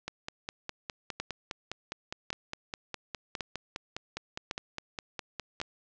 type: two click trains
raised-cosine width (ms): 0.2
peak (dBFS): -16 / -18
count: 5 / 28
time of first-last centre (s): 1.2-5.615 / 0.08-5.601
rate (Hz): 0.906 / 4.89
effects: low-pass 7000 Hz 12 dB/octave